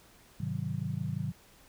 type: chord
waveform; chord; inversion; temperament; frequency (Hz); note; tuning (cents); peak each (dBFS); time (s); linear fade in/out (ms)
sine; Ab dominant seventh; none; just; 103.83 / 129.78 / 155.74 / 186.89; Ab2 / C3 / Eb3 / Gb3; 0 / -14 / +2 / +18; -38 / -36 / -36 / -38; 0.4-1.32; 5
effects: pink hiss -59 dBFS RMS until 1.68 s